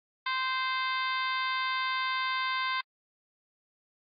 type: harmonic tone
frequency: 520 Hz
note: C5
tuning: 11 cents flat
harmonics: 2 / 3 / 4 / 5 / 6 / 7 / 8 / 9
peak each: -31 / -35 / -35 / -42 / -43 / -39 / -45 / -44 dBFS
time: 0.26-2.81 s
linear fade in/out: 5 ms
effects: AAC 48 kbps